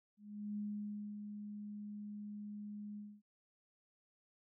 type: tone with ADSR envelope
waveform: sine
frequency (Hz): 207.7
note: G#3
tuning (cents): 0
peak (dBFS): -38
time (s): 0.17-3.22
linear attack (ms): 400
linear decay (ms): 590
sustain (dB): -6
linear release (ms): 250
effects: none